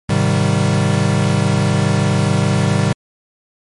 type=chord; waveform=square; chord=Ab major seventh; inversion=none; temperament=equal; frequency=103.83 / 130.81 / 155.56 / 196 Hz; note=Ab2 / C3 / Eb3 / G3; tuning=0 / 0 / 0 / 0 cents; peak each=-19 dBFS; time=0.09-2.93 s; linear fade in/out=5 ms; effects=MP3 48 kbps